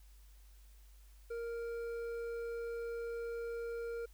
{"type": "tone with hard clipping", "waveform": "sine", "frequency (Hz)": 466.2, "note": "A#4", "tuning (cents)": 0, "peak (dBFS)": -40, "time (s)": [1.3, 4.06], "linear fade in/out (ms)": 10, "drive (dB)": 7, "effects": ["added 50 Hz sine -56 dBFS peak until 4.13 s", "white hiss -69 dBFS RMS until 4.13 s"]}